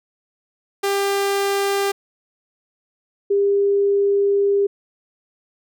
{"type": "tone pair in turn", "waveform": ["sawtooth", "sine"], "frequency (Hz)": [397.6, 400.8], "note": ["G4", "G4"], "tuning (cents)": [25, 38], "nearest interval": "unison", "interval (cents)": 13, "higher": "second", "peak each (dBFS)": -14, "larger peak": "neither", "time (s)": [[0.83, 1.92], [3.3, 4.67]], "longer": "second", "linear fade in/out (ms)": 10, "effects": []}